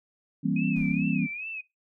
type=chord; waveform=sine; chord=C dominant seventh; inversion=first; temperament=equal with one note detuned; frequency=164.81 / 196 / 233.1 / 268.4 Hz; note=E3 / G3 / Bb3 / C4; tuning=0 / 0 / 0 / +44 cents; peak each=-29 dBFS; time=0.43-1.27 s; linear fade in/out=20 ms
type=tone with vibrato; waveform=sine; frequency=2491 Hz; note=D#7; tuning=1 cent sharp; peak=-33 dBFS; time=0.56-1.61 s; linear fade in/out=5 ms; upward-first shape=sine; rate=2.4 Hz; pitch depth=120 cents each way
type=noise with exponential decay; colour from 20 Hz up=brown; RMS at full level=-43 dBFS; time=0.76-1.59 s; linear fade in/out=2 ms; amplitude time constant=180 ms
effects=noise-tail reverb RT60 0.2 s tail -20 dB re dry